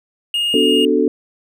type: tone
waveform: triangle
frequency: 2847 Hz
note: F7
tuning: 33 cents sharp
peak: -14 dBFS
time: 0.34-0.85 s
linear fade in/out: 2 ms
type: chord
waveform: sine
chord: B minor seventh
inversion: none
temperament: equal with one note detuned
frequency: 250.5 / 293.7 / 370 / 440 Hz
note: B3 / D4 / F#4 / A4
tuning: +25 / 0 / 0 / 0 cents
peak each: -19 / -17 / -19 / -16 dBFS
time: 0.54-1.08 s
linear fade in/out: 2 ms
effects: none